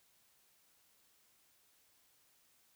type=silence; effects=white hiss -71 dBFS RMS until 2.75 s